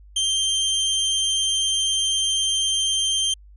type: tone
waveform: sawtooth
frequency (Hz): 3154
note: G7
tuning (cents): +10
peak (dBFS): -16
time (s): 0.16-3.34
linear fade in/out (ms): 5
effects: added 50 Hz sine -44 dBFS peak until 3.56 s + resampled to 24000 Hz